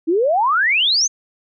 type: exponential sweep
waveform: sine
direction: up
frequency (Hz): 307.1 to 6600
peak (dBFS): -13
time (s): 0.07-1.08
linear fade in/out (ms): 20
effects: none